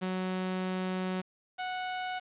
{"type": "tone pair in turn", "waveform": "sawtooth", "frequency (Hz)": [185.5, 737.3], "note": ["F#3", "F#5"], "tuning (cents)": [5, -6], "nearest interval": "2 octaves", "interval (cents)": 2389, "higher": "second", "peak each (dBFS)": [-27, -29], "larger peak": "first", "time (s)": [[0.01, 1.22], [1.58, 2.2]], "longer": "first", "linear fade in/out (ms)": 20, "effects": ["resampled to 8000 Hz", "9-bit"]}